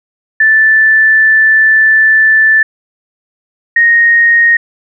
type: tone pair in turn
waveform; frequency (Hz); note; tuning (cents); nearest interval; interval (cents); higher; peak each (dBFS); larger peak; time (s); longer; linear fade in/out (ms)
sine; 1759 / 1863.9; A6 / A#6; -1 / -1; minor second; 100; second; -4; neither; 0.4-2.63 / 3.76-4.57; first; 5
effects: none